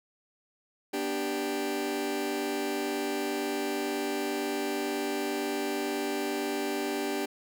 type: chord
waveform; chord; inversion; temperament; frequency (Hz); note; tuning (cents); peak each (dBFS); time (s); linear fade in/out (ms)
sawtooth; G major; first; just; 245 / 294 / 392; B3 / D4 / G4; -14 / +2 / 0; -34 / -29 / -28; 0.93-7.26; 10
effects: none